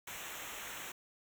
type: noise with comb filter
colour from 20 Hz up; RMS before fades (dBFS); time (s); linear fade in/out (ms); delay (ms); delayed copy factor
pink; -45; 0.07-0.92; 5; 0.21; -0.85
effects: none